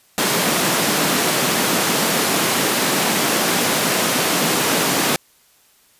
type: high-pass noise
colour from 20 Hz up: pink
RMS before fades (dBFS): -18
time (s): 0.18-5.16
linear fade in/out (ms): 0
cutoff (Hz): 170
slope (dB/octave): 24
effects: white hiss -55 dBFS RMS until 5.99 s + resampled to 32000 Hz

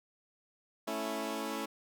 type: chord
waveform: 15% pulse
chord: A major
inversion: none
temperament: equal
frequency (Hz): 220 / 277.2 / 329.6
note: A3 / C#4 / E4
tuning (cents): 0 / 0 / 0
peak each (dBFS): -33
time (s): 0.87-1.66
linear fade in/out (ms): 10
effects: none

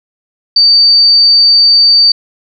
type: tone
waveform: sine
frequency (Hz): 4606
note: D8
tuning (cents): -34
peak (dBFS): -3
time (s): 0.56-2.12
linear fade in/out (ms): 5
effects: none

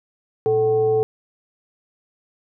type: tone with frequency modulation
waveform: sine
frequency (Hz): 438.3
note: A4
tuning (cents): -7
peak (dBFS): -15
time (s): 0.46-1.03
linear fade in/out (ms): 0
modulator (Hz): 321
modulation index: 0.46
effects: none

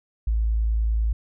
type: tone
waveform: sine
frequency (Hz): 55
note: A1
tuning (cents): 0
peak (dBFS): -19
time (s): 0.27-1.13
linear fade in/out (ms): 5
effects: none

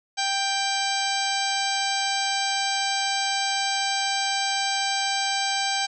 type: harmonic tone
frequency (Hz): 787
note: G5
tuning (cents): +7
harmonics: 1 / 2 / 3 / 4 / 5 / 6 / 7 / 8 / 10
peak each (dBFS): -27 / -31 / -32 / -32 / -32 / -32 / -35 / -34 / -36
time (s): 0.17-5.87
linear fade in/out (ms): 20
effects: none

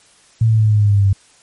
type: exponential sweep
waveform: sine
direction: down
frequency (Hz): 114.1 to 97.1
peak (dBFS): -9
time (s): 0.41-1.13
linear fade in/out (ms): 5
effects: white hiss -50 dBFS RMS until 1.42 s + MP3 48 kbps

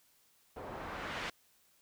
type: noise with low-pass filter sweep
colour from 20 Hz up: white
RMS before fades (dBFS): -42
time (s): 0.56-1.3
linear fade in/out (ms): 5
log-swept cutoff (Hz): 660 to 2700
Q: 0.97
effects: white hiss -69 dBFS RMS until 1.81 s

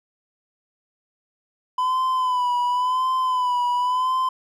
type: tone with vibrato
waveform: triangle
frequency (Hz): 1004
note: B5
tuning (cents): +28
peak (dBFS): -17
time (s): 1.78-4.29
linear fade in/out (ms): 5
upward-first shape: sine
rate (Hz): 0.93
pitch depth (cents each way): 50
effects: none

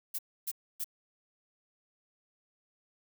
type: noise bursts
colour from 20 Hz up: violet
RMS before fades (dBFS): -35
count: 3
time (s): 0.14-0.844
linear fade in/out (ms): 10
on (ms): 48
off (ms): 280
effects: none

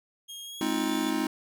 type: tone with pitch glide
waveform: sawtooth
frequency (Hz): 3251 to 3464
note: G#7 to A7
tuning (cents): -38 to -28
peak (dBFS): -36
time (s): 0.28-1.11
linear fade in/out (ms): 20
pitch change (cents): +110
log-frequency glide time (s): 0.43-0.87
type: chord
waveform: square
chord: F minor seventh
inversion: first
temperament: just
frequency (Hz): 209.5 / 261.9 / 314.3 / 349.2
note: Ab3 / C4 / Eb4 / F4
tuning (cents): +15 / +2 / +18 / 0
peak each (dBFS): -35 / -32 / -30 / -36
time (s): 0.61-1.27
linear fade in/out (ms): 2
effects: none

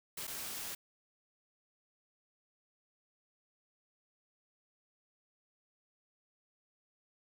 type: noise with dropouts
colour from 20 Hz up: white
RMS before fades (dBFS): -42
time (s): 0.17-0.75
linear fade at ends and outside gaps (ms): 5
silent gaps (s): 0.271-0.276
effects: none

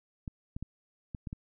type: clicks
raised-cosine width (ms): 5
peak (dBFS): -25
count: 6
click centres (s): 0.278 / 0.565 / 0.626 / 1.148 / 1.272 / 1.329
effects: none

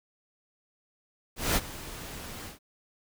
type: noise with ADSR envelope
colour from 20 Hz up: pink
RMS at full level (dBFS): -24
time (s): 1.36-2.59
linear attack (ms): 200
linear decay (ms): 41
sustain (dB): -17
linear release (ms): 130
effects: none

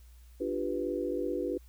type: chord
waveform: sine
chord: G dominant seventh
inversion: second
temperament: equal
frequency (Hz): 293.7 / 349.2 / 392 / 493.9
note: D4 / F4 / G4 / B4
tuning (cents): 0 / 0 / 0 / 0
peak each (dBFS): -36 / -35 / -36 / -35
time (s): 0.4-1.58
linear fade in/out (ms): 10
effects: added 60 Hz sine -51 dBFS peak until 1.68 s + white hiss -66 dBFS RMS until 1.68 s

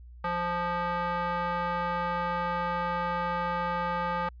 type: tone with band-pass filter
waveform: square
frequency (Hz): 174.61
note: F3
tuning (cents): 0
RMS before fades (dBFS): -30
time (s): 0.24-4.29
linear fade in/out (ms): 5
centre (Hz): 1100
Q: 2
effects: added 60 Hz sine -45 dBFS peak until 4.4 s + resampled to 11025 Hz

